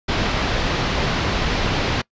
pink low-pass noise, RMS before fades -21 dBFS, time 0.08-2.02 s, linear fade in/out 10 ms, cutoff 4800 Hz, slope 24 dB/octave, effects noise-tail reverb RT60 0.1 s tail -24 dB re dry + resampled to 16000 Hz

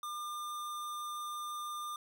square tone, 1201 Hz, D6, 38 cents sharp, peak -39 dBFS, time 0.03-1.96 s, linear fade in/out 2 ms, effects none

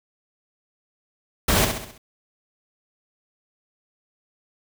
pink noise with echo, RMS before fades -19 dBFS, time 1.48-1.65 s, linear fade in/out 5 ms, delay 66 ms, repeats 5, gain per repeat -6 dB, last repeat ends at 1.98 s, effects none

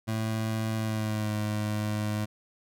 25% pulse tone with pitch glide, 110.6 to 106.03 Hz, A2 to G#2, +9 to +36 cents, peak -24 dBFS, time 0.07-2.26 s, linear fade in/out 20 ms, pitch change -73 cents, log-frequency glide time 0.77-1.35 s, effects none

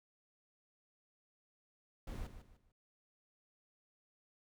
brown noise with echo, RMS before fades -43 dBFS, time 2.07-2.27 s, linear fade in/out 5 ms, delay 150 ms, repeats 3, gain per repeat -10 dB, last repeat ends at 2.72 s, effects none

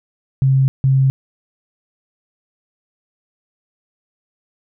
sine tone pair in turn, 133.9 / 133.9 Hz, C3 / C3, +40 / +40 cents, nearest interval unison, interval 0 cents, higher neither, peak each -10 dBFS, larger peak neither, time 0.42-0.68 / 0.84-1.1 s, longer neither, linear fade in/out 0 ms, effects none

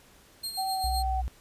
sawtooth tone with tremolo, 4208 Hz, C8, 9 cents sharp, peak -28 dBFS, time 0.43-1.03 s, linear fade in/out 10 ms, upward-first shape sine, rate 7.8 Hz, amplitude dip 60%
sine tone with vibrato, 760 Hz, F#5, 46 cents sharp, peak -28 dBFS, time 0.57-1.22 s, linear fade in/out 20 ms, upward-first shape sine, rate 2.6 Hz, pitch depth 12 cents each way
sine tone, 61.74 Hz, B1, in tune, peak -28 dBFS, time 0.84-1.28 s, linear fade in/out 0 ms
effects pink hiss -57 dBFS RMS until 1.4 s + resampled to 32000 Hz

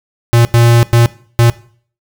square tone bursts at uneven times, 117.8 Hz, A#2, 19 cents sharp, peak -6 dBFS, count 4, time 0.33-0.45 / 0.54-0.83 / 0.93-1.06 / 1.39-1.5 s, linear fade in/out 0 ms, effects noise-tail reverb RT60 0.5 s tail -19 dB re dry

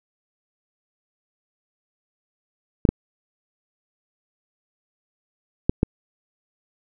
clicks, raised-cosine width 3 ms, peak -3 dBFS, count 4, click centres 2.852 / 2.89 / 5.695 / 5.831 s, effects none

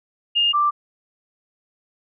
sine tone pair in turn, 2828 / 1178.1 Hz, F7 / D6, +21 / +5 cents, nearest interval octave + minor third, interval 1516 cents, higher first, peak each -15 dBFS, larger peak neither, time 0.35-0.53 / 0.53-0.71 s, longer neither, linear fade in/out 20 ms, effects none

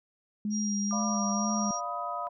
sine tone with vibrato, 207.7 Hz, G#3, in tune, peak -28 dBFS, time 0.45-1.71 s, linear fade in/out 2 ms, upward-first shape sine, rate 2.1 Hz, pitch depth 37 cents each way
sine tone, 5700 Hz, F8, 34 cents sharp, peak -33 dBFS, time 0.5-1.81 s, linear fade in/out 50 ms
sine tone with pitch glide, 1193 to 1258.1 Hz, D6 to D#6, +27 to +19 cents, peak -35 dBFS, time 0.91-2.27 s, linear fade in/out 0 ms, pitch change +92 cents, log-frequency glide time 1.35-1.91 s
sine chord, B diminished, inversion first, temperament equal, 587.3 / 698.5 / 987.8 Hz, D5 / F5 / B5, 0 / 0 / 0 cents, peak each -41 / -36 / -37 dBFS, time 0.92-2.29 s, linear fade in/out 10 ms
effects none

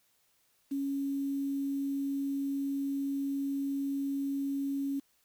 sine tone with quantisation, 277.2 Hz, C#4, in tune, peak -30 dBFS, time 0.71-5 s, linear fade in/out 10 ms, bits 9, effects white hiss -71 dBFS RMS until 5.24 s

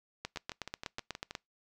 two click trains, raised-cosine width 0.2 ms, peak -23 / -19 dBFS, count 7 / 10, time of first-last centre 0.36-1.309 / 0.25-1.352 s, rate 6.32 / 8.17 Hz, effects noise-tail reverb RT60 0.2 s tail -26 dB re dry

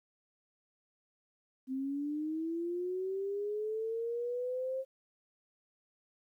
sine linear sweep, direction up, 258 to 533 Hz, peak -33 dBFS, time 1.67-4.85 s, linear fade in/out 50 ms, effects 12-bit

